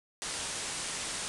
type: low-pass noise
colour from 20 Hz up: white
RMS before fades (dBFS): -37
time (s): 0.22-1.28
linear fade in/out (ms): 0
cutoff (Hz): 10000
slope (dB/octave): 96
effects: none